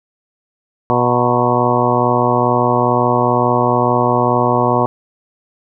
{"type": "harmonic tone with a mistuned harmonic", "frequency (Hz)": 122.2, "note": "B2", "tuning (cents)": -18, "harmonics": [1, 2, 3, 4, 5, 6, 7, 8, 9], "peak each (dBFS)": [-20, -20, -20, -20, -20, -20, -20, -20, -20], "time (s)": [0.9, 4.86], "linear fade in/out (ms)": 0, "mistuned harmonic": 7, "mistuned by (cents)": 74, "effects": []}